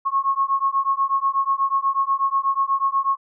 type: beating tone pair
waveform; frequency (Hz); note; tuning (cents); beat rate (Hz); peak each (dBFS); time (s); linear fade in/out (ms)
sine; 1088 / 1096.2; C#6 / C#6; -33 / -20; 8.2; -21; 0.05-3.17; 20
effects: none